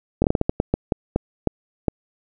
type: slowing click train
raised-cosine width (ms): 2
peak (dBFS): -4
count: 13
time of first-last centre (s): 0.22-1.883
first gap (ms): 21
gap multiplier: 1.31
effects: none